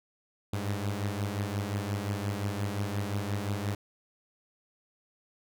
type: beating tone pair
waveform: sawtooth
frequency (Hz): 99.6 / 105.3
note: G2 / G#2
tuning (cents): +28 / +24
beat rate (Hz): 5.7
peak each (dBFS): -28 / -31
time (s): 0.53-3.75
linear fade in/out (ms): 5
effects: none